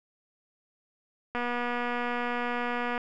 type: click train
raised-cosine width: 0.5 ms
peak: -17 dBFS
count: 395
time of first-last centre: 1.35-2.978 s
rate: 242 Hz
effects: none